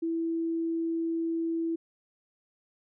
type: tone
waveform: sine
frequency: 330 Hz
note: E4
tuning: 2 cents sharp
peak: -27 dBFS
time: 0.02-1.76 s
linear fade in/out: 10 ms
effects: none